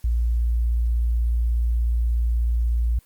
sine tone, 58.27 Hz, A#1, in tune, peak -18 dBFS, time 0.04-2.99 s, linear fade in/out 5 ms, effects white hiss -58 dBFS RMS until 3.05 s + Opus 48 kbps

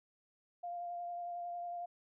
sine tone with vibrato, 698.5 Hz, F5, in tune, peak -39 dBFS, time 0.63-1.86 s, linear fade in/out 10 ms, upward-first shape sine, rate 11 Hz, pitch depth 15 cents each way, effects none

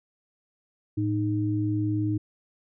sine tone pair together, 109.2 / 308.9 Hz, A2 / D#4, -13 / -12 cents, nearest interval octave + tritone, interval 1801 cents, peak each -26 dBFS, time 0.97-2.18 s, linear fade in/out 10 ms, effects none

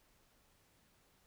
silence, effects pink hiss -71 dBFS RMS until 1.26 s

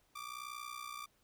sawtooth ring-modulated tone, 1178 Hz, D6, 5 cents sharp, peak -37 dBFS, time 0.15-1.06 s, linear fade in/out 10 ms, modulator 30.6 Hz, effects pink hiss -73 dBFS RMS until 1.23 s

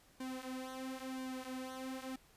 sawtooth tone with flanger, 259.8 Hz, C4, 12 cents flat, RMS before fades -44 dBFS, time 0.2-2.16 s, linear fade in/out 5 ms, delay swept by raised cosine 1.5 to 7.3 ms, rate 0.98 Hz, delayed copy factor -0.8, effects pink hiss -66 dBFS RMS until 2.36 s + resampled to 32000 Hz

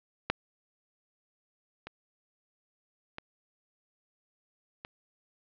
clicks, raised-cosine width 0.3 ms, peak -9 / -24 / -22 / -24 dBFS, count 4, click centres 0.3 / 1.87 / 3.184 / 4.849 s, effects low-pass 4000 Hz 12 dB/octave

